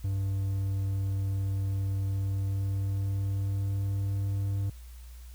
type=tone with pitch glide; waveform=triangle; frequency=97.5 to 99.03 Hz; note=G2 to G2; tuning=-9 to +18 cents; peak=-25 dBFS; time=0.04-4.7 s; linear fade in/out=5 ms; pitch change=+27 cents; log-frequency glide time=2.07-4.2 s; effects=added 60 Hz sine -43 dBFS peak until 5.34 s + white hiss -58 dBFS RMS until 5.34 s